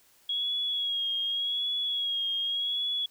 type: tone with vibrato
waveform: sine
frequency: 3315 Hz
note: G#7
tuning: 4 cents flat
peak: -27 dBFS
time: 0.29-3.06 s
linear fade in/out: 5 ms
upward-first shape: sine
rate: 0.86 Hz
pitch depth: 40 cents each way
effects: white hiss -62 dBFS RMS until 3.1 s